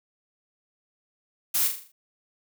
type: noise with echo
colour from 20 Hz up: blue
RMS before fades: -24 dBFS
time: 1.54-1.68 s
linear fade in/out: 10 ms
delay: 40 ms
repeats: 6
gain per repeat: -6 dB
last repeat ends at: 1.92 s
effects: none